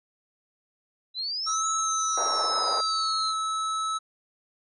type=exponential two-way sweep; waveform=sine; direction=up then down; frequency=3921 to 6760 to 4041 Hz; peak=-28 dBFS; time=1.14-3.34 s; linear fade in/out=50 ms; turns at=1.67 s
type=tone; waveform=square; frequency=1300 Hz; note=E6; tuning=24 cents flat; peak=-27 dBFS; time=1.46-3.99 s; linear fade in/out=20 ms
type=band-pass noise; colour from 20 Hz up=pink; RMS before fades=-32 dBFS; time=2.17-2.81 s; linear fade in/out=5 ms; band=500 to 1200 Hz; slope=24 dB/octave
effects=resampled to 24000 Hz